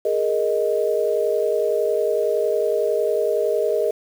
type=chord; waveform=sine; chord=Ab suspended second; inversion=none; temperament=equal; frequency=415.3 / 466.2 / 622.3 Hz; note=Ab4 / Bb4 / Eb5; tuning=0 / 0 / 0 cents; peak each=-22 dBFS; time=0.05-3.91 s; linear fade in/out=5 ms; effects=7-bit